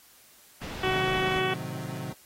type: low-pass noise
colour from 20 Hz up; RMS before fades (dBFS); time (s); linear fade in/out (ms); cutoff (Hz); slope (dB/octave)
pink; -39; 0.61-1.4; 10; 4400; 12
type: harmonic tone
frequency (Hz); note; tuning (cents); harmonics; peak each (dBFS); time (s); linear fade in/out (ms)
375.4; F#4; +25; 1 / 2 / 3 / 4 / 5 / 6 / 7 / 8 / 9; -29 / -32 / -34 / -35 / -36 / -37 / -37 / -38 / -39; 0.83-1.54; 5
type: chord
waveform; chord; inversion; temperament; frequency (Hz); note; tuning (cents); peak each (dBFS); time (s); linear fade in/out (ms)
35% pulse; A diminished seventh; none; equal; 110 / 130.81 / 155.56 / 185; A2 / C3 / Eb3 / Gb3; 0 / 0 / 0 / 0; -41 / -36 / -37 / -39; 0.84-2.13; 5
effects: white hiss -56 dBFS RMS until 2.25 s + AAC 48 kbps